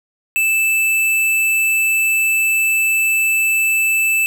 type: tone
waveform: square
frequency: 2637 Hz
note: E7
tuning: in tune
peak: -14 dBFS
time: 0.36-4.26 s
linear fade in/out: 0 ms
effects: none